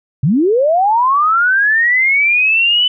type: linear sweep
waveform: sine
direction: up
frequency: 118.5 to 3016 Hz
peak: -9 dBFS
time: 0.23-2.88 s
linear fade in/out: 5 ms
effects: none